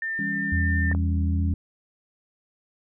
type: tone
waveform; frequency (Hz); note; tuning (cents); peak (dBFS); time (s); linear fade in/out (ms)
sine; 1798; A6; +37; -26; 0.02-0.93; 2
type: chord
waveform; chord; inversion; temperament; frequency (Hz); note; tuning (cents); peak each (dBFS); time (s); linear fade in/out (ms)
sine; C# diminished; first; just; 166.31 / 199.57 / 277.2; E3 / G3 / C#4; +16 / +31 / 0; -35 / -30 / -33; 0.19-1.54; 2
type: tone with vibrato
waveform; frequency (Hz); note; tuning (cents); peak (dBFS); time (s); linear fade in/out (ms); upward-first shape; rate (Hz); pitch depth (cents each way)
sine; 82.41; E2; 0; -21; 0.52-1.54; 5; sine; 2.5; 17
type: clicks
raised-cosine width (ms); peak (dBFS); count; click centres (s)
1; -22; 2; 0.915 / 0.949
effects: none